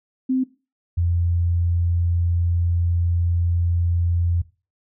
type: tone pair in turn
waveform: sine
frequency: 259.5 / 86.12 Hz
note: C4 / F2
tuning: -14 / -24 cents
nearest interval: octave + perfect fifth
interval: 1910 cents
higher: first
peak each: -17 dBFS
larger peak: neither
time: 0.29-0.44 / 0.97-4.42 s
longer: second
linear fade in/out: 10 ms
effects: noise-tail reverb RT60 0.3 s tail -18 dB re dry